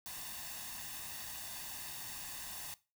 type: noise with comb filter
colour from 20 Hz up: white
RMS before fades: -45 dBFS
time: 0.06-2.74 s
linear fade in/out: 0 ms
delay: 1.1 ms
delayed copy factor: +0.65
effects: noise-tail reverb RT60 0.3 s tail -19 dB re dry